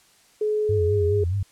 sine tone with pitch glide, 425.2 to 413.1 Hz, G#4 to G#4, +41 to -9 cents, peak -20 dBFS, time 0.41-1.24 s, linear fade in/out 5 ms, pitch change -50 cents, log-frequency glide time 0.79-1 s
sine tone with vibrato, 92.5 Hz, F#2, in tune, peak -21 dBFS, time 0.69-1.43 s, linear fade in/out 5 ms, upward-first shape sine, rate 4.8 Hz, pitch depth 150 cents each way
effects white hiss -57 dBFS RMS until 1.51 s + low-pass 10000 Hz 12 dB/octave

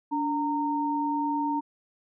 sine tone pair together, 290 / 920.7 Hz, D4 / A#5, -22 / -22 cents, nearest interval octave + minor sixth, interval 2000 cents, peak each -28 / -27 dBFS, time 0.11-1.61 s, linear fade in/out 20 ms, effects none

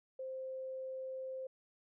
sine tone, 523.3 Hz, C5, in tune, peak -40 dBFS, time 0.19-1.47 s, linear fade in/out 5 ms, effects none

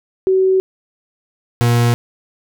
sine / 40% pulse tone pair in turn, 378.2 / 119.13 Hz, F#4 / A#2, +38 / +38 cents, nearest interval octave + minor sixth, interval 2000 cents, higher first, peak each -10 dBFS, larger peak neither, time 0.27-0.6 / 1.61-1.94 s, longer neither, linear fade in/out 0 ms, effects none

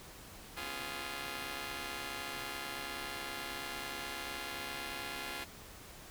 5% pulse chord, C# dominant seventh, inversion third, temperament just, 249.5 / 277.2 / 346.5 / 415.8 Hz, B3 / C#4 / E#4 / G#4, +18 / 0 / -14 / +2 cents, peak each -37 / -37 / -33 / -36 dBFS, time 0.56-5.45 s, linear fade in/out 20 ms, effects pink hiss -52 dBFS RMS until 6.1 s

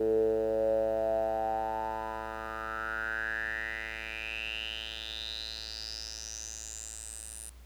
10% pulse tone with band-pass filter sweep, 110.4 Hz, A2, 6 cents sharp, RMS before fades -34 dBFS, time 0-7.5 s, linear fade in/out 5 ms, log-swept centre 410 to 9700 Hz, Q 8.1, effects added 60 Hz sine -49 dBFS peak until 7.65 s + pink hiss -61 dBFS RMS until 7.65 s

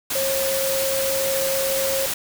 sine tone in noise, 539 Hz, C#5, 49 cents flat, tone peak -22 dBFS, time 0.15-2.06 s, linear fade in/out 5 ms, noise white, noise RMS -25 dBFS, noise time 0.1-2.14 s, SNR 0 dB, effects none

